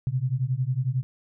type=beating tone pair; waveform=sine; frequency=123.4 / 134.4 Hz; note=B2 / C3; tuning=-1 / +47 cents; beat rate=11 Hz; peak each=-26 dBFS; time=0.07-1.03 s; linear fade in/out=0 ms; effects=none